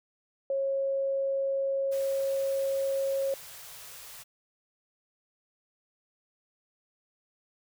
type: tone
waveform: sine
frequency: 545 Hz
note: C#5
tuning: 29 cents flat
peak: -26 dBFS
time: 0.5-3.34 s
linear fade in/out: 2 ms
type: band-stop noise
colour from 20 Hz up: white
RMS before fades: -46 dBFS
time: 1.91-4.24 s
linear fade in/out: 20 ms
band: 170 to 420 Hz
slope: 48 dB/octave
effects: none